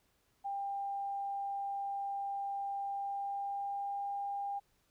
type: tone with pitch glide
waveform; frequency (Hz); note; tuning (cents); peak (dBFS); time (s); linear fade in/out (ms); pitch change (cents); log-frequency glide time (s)
sine; 796 to 802; G5 to G5; +26 to +39; -35; 0.44-4.6; 20; +13; 2.87-4.04
effects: pink hiss -74 dBFS RMS until 4.9 s